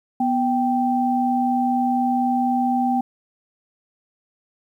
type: tone pair together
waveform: sine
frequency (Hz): 246.3 / 782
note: B3 / G5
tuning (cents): -5 / -4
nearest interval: octave + minor sixth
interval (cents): 2001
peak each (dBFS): -20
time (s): 0.2-3.01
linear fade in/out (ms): 5
effects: 9-bit